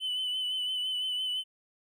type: tone with vibrato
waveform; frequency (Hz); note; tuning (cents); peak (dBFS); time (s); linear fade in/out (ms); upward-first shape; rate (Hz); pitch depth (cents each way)
triangle; 3012; F#7; +30; -27; 0-1.44; 50; sine; 5.9; 31
effects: tanh soft clip ceiling -24 dBFS